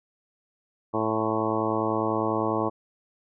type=harmonic tone with a mistuned harmonic; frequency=110 Hz; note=A2; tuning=in tune; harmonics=1 / 2 / 3 / 4 / 5 / 6 / 7 / 8 / 9 / 10; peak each=-35 / -33 / -29 / -31 / -32 / -33 / -35 / -33 / -34 / -32 dBFS; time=0.93-2.7 s; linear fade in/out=20 ms; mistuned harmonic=9; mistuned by=+27 cents; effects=none